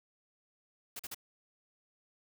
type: noise bursts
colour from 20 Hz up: white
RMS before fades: -42 dBFS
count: 3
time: 0.96-1.146 s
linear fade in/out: 5 ms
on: 34 ms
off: 42 ms
effects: none